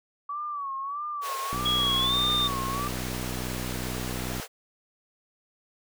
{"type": "tone with vibrato", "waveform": "sine", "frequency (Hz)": 1137, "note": "C#6", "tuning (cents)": 44, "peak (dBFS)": -30, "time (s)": [0.29, 2.88], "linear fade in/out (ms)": 5, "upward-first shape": "sine", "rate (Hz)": 1.6, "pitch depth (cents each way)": 96}
{"type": "high-pass noise", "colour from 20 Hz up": "pink", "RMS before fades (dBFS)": -37, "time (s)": [1.21, 4.48], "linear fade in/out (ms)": 50, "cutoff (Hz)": 410, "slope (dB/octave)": 96}
{"type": "click train", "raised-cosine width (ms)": 3, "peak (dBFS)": -22, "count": 180, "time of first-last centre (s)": [1.53, 4.399], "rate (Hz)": 62.4}
{"type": "tone with pitch glide", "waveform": "sine", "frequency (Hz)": [3322, 3623], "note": ["G#7", "A7"], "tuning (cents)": [0, 50], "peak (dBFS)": -23, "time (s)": [1.65, 2.48], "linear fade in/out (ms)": 10, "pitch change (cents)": 150, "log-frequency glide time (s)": [1.97, 2.13]}
{"effects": []}